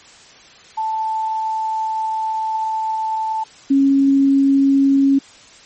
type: tone pair in turn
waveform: sine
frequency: 880 / 274.6 Hz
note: A5 / C#4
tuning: 0 / -16 cents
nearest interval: octave + minor sixth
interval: 2016 cents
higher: first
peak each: -18 / -10 dBFS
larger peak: second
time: 0.77-3.44 / 3.7-5.19 s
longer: first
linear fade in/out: 10 ms
effects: white hiss -44 dBFS RMS until 5.65 s + MP3 32 kbps